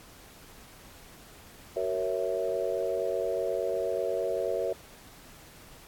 sine chord, F# dominant seventh, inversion none, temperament equal with one note detuned, 375.8 / 466.2 / 554.4 / 659.3 Hz, F#4 / A#4 / C#5 / E5, +27 / 0 / 0 / 0 cents, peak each -34 / -32 / -32 / -33 dBFS, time 1.76-4.73 s, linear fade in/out 5 ms, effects pink hiss -52 dBFS RMS until 5.87 s + AAC 64 kbps

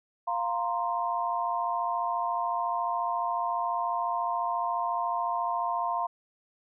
sine chord, F suspended fourth, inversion none, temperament equal, 698.5 / 932.3 / 1046.5 Hz, F5 / Bb5 / C6, 0 / 0 / 0 cents, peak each -31 dBFS, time 0.27-6.07 s, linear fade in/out 10 ms, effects none

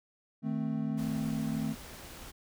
triangle chord, A diminished, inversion second, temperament equal, 155.56 / 220 / 261.6 Hz, Eb3 / A3 / C4, 0 / 0 / 0 cents, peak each -34 / -31 / -34 dBFS, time 0.42-1.76 s, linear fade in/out 50 ms
pink noise, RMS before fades -47 dBFS, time 0.97-2.32 s, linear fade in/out 20 ms
effects none

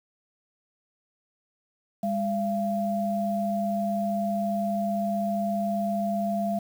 sine tone pair together, 202.8 / 682 Hz, G#3 / F5, -41 / -41 cents, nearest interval octave + major sixth, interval 2100 cents, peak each -27 dBFS, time 2.03-6.59 s, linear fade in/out 5 ms, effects 8-bit

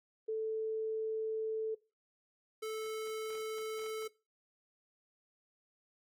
sine / square tone pair in turn, 440 / 437.5 Hz, A4 / A4, 0 / -10 cents, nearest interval unison, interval 10 cents, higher first, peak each -33 / -38 dBFS, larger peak first, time 0.28-1.75 / 2.62-4.08 s, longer first, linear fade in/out 10 ms, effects noise-tail reverb RT60 0.3 s tail -21 dB re dry + AAC 64 kbps

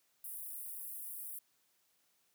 pink high-pass noise, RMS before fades -45 dBFS, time 0.24-1.39 s, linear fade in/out 5 ms, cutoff 9900 Hz, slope 48 dB/octave, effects white hiss -75 dBFS RMS until 2.34 s + high-pass 100 Hz 12 dB/octave

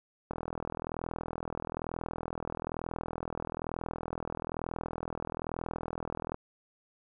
click train, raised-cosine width 1 ms, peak -21 dBFS, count 249, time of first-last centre 0.31-6.344 s, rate 41.1 Hz, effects none

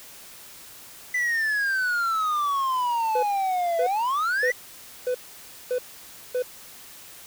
triangle exponential two-way sweep, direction down then up, 2007 to 659.3 to 2007 Hz, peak -20 dBFS, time 1.14-4.52 s, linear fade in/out 5 ms, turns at 3.8 s
triangle tone bursts, 500 Hz, B4, 21 cents sharp, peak -20 dBFS, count 6, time 3.15-6.424 s, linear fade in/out 5 ms, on 79 ms, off 560 ms
effects white hiss -45 dBFS RMS until 7.26 s

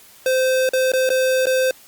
square tone with dropouts, 518 Hz, C5, 17 cents flat, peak -16 dBFS, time 0.26-1.71 s, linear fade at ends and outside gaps 2 ms, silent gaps 0.691-0.734 / 0.919-0.935 / 1.092-1.102 / 1.457-1.468 s, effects white hiss -47 dBFS RMS until 1.87 s + Opus 48 kbps

